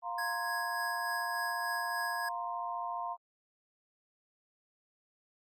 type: chord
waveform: sine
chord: F suspended fourth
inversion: none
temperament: equal with one note detuned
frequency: 701.7 / 932.3 / 1046.5 Hz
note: F5 / Bb5 / C6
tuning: +8 / 0 / 0 cents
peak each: -39 dBFS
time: 0.02-3.17 s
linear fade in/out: 50 ms
type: tone with tremolo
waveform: square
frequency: 1661.2 Hz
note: G#6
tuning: in tune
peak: -35 dBFS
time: 0.18-2.29 s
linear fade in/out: 5 ms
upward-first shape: sine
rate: 3.4 Hz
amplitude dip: 30%
effects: Opus 48 kbps